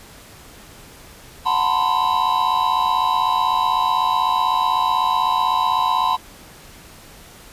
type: tone cluster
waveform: triangle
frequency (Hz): 734 / 896 / 984 / 1040 / 3911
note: F#5 / A5 / B5 / C6 / B7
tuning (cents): -14 / +31 / -7 / -11 / -18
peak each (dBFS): -25 / -19 / -19 / -19 / -28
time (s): 1.45-6.17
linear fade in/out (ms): 20
effects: pink hiss -43 dBFS RMS until 7.52 s + resampled to 32000 Hz